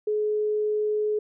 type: tone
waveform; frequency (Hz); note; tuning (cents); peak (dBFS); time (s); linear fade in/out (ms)
sine; 423.9; G#4; +35; -22; 0.07-1.19; 5
effects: none